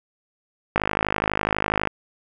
click train, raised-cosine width 0.5 ms, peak -5 dBFS, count 59, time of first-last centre 0.76-1.873 s, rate 52.1 Hz, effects none

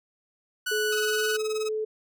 sawtooth tone, 1480 Hz, F#6, in tune, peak -23 dBFS, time 0.66-1.37 s, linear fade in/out 10 ms
sine tone with pitch glide, 427.7 to 433.2 Hz, A4 to A4, -49 to -27 cents, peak -26 dBFS, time 0.71-1.85 s, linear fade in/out 10 ms, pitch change +22 cents, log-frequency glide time 1.01-1.28 s
10% pulse tone with tremolo, 1279 Hz, D#6, 47 cents sharp, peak -24 dBFS, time 0.92-1.69 s, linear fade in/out 5 ms, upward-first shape sine, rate 19 Hz, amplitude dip 85%
effects none

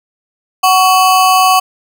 square ring-modulated tone, 932.3 Hz, A#5, in tune, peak -4 dBFS, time 0.63-1.6 s, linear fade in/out 10 ms, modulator 187 Hz, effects none

